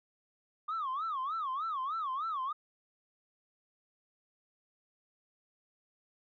sine tone with vibrato, 1174.7 Hz, D6, in tune, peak -31 dBFS, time 0.68-2.53 s, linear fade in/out 10 ms, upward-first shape sine, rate 3.3 Hz, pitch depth 230 cents each way, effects tanh soft clip ceiling -30 dBFS

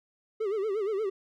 triangle tone with vibrato, 413.1 Hz, G#4, 9 cents flat, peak -25 dBFS, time 0.4-1.1 s, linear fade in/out 10 ms, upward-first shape sine, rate 8.5 Hz, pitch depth 140 cents each way, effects none

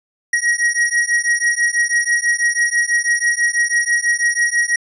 square beating tone pair, 1893 / 1899.1 Hz, A#6 / A#6, +26 / +32 cents, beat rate 6.1 Hz, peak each -18 dBFS, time 0.33-4.76 s, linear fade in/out 5 ms, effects resampled to 24000 Hz

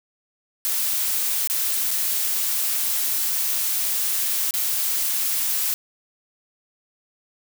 blue noise with dropouts, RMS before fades -23 dBFS, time 0.65-5.74 s, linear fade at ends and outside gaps 0 ms, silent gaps 1.474-1.499 / 1.907-1.912 / 4.508-4.539 s, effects none

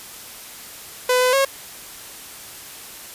sawtooth tone with pitch steps, 502 / 505 / 545 Hz, B4 / B4 / C#5, +28 / +39 / -29 cents, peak -11 dBFS, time 1.09-1.45 s, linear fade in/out 5 ms, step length 120 ms, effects white hiss -38 dBFS RMS until 3.14 s + resampled to 32000 Hz

